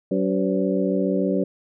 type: harmonic tone with a mistuned harmonic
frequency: 94.9 Hz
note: F#2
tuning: 44 cents sharp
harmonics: 2 / 3 / 4 / 5 / 6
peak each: -23 / -25 / -26 / -27 / -28 dBFS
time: 0.11-1.44 s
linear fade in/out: 5 ms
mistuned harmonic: 5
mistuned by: +100 cents
effects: none